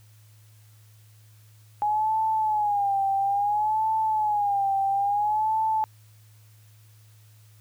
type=tone with vibrato; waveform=sine; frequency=830 Hz; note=G#5; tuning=1 cent flat; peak=-21 dBFS; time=1.82-5.84 s; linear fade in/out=0 ms; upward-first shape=sine; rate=0.59 Hz; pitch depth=100 cents each way; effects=added 107 Hz sine -51 dBFS peak until 7.6 s + white hiss -61 dBFS RMS until 7.6 s